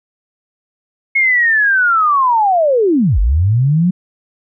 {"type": "linear two-way sweep", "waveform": "sine", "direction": "down then up", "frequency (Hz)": [2181, 43.98, 186.3], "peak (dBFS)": -9, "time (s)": [1.15, 3.91], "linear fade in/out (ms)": 10, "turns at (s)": 3.19, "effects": []}